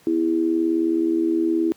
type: tone with amplitude modulation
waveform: sine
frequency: 329.6 Hz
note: E4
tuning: in tune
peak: -14 dBFS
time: 0.07-1.72 s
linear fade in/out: 0 ms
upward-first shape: sine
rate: 79.1 Hz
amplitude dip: 75%
effects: pink hiss -54 dBFS RMS until 1.76 s + high-pass 100 Hz 12 dB/octave